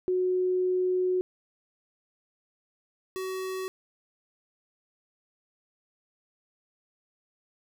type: tone pair in turn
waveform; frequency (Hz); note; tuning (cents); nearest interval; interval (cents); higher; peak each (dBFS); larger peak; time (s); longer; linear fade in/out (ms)
sine / square; 366.8 / 376.2; F#4 / F#4; -15 / +29; unison; 44; second; -23 / -32; first; 0.08-1.21 / 3.16-3.68; first; 0
effects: none